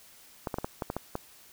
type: clicks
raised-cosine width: 1 ms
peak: -17 dBFS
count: 8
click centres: 0.472 / 0.542 / 0.585 / 0.645 / 0.822 / 0.901 / 0.966 / 1.154 s
effects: white hiss -55 dBFS RMS until 1.52 s